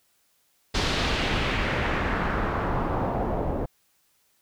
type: noise with low-pass filter sweep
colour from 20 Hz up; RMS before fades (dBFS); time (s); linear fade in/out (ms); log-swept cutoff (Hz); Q
pink; -26; 0.74-3.66; 10; 4700 to 570; 1.4
effects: white hiss -67 dBFS RMS until 4.41 s